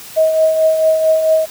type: tone with tremolo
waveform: sine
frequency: 635 Hz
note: D#5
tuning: 35 cents sharp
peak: -7 dBFS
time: 0.16-1.46 s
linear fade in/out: 20 ms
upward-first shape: triangle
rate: 4.5 Hz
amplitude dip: 55%
effects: white hiss -34 dBFS RMS until 1.5 s